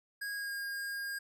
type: tone with pitch glide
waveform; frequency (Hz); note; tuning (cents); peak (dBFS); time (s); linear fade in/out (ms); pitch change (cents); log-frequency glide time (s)
square; 1641 to 1620.3; G#6 to G#6; -21 to -43; -37; 0.21-1.19; 10; -22; 0.37-0.53
effects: none